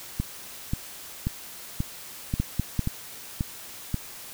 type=two click trains; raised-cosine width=5 ms; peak=-13 / -11 dBFS; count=8 / 3; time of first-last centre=0.2-3.943 / 2.4-2.793 s; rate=1.87 / 5.09 Hz; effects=white hiss -42 dBFS RMS until 4.33 s